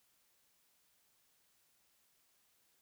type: silence
effects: white hiss -74 dBFS RMS until 2.81 s